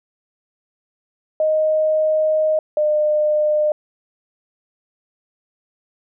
sine tone pair in turn, 622.3 / 604.6 Hz, D#5 / D#5, 0 / -50 cents, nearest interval unison, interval 50 cents, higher first, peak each -14 dBFS, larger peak neither, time 1.4-2.59 / 2.77-3.72 s, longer first, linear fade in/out 2 ms, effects none

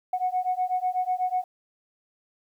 sine beating tone pair, 731 / 739.1 Hz, F#5 / F#5, -21 / -2 cents, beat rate 8.1 Hz, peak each -26 dBFS, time 0.13-1.44 s, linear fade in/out 5 ms, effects tanh soft clip ceiling -17 dBFS + 10-bit

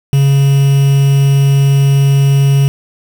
triangle tone with quantisation, 138.59 Hz, C#3, in tune, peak -4 dBFS, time 0.13-2.68 s, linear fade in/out 0 ms, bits 4, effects none

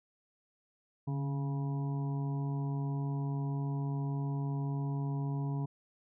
harmonic tone with a mistuned harmonic, 138.59 Hz, C#3, in tune, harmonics 1 / 2 / 3 / 5 / 6 / 7, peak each -32 / -41 / -48 / -51 / -54 / -49 dBFS, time 1.07-5.66 s, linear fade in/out 10 ms, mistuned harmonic 1, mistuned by +44 cents, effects none

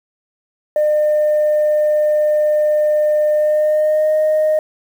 sine tone with pitch glide, 604 to 618.1 Hz, D5 to D#5, +48 to -12 cents, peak -10 dBFS, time 0.76-4.59 s, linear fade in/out 2 ms, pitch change +40 cents, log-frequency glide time 3.34-4.14 s, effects tanh soft clip ceiling -9 dBFS + 7-bit

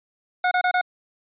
25% pulse tone bursts, 727 Hz, F#5, 31 cents flat, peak -14 dBFS, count 4, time 0.44-0.813 s, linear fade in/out 5 ms, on 73 ms, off 27 ms, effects resampled to 8000 Hz

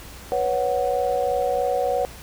sine chord, B suspended second, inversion none, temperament equal with one note detuned, 491.3 / 554.4 / 740 Hz, B4 / C#5 / F#5, -9 / 0 / 0 cents, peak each -24 dBFS, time 0.32-2.05 s, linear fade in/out 0 ms, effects added 60 Hz sine -44 dBFS peak until 2.22 s + pink hiss -42 dBFS RMS until 2.22 s

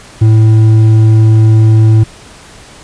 sine tone with hard clipping, 110 Hz, A2, in tune, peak -4 dBFS, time 0.21-2.04 s, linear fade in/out 10 ms, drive 5 dB, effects pink hiss -35 dBFS RMS until 2.83 s + resampled to 22050 Hz

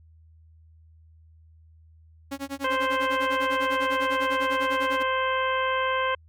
sawtooth tone with tremolo, 276.2 Hz, C#4, 6 cents flat, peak -25 dBFS, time 2.31-5.03 s, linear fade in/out 10 ms, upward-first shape sine, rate 10 Hz, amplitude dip 100%
harmonic tone, 522 Hz, C5, 4 cents flat, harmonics 1 / 2 / 3 / 4 / 5 / 6, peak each -28 / -26 / -30 / -34 / -36 / -36 dBFS, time 2.64-6.15 s, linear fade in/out 5 ms
effects added 80 Hz sine -51 dBFS peak until 6.28 s

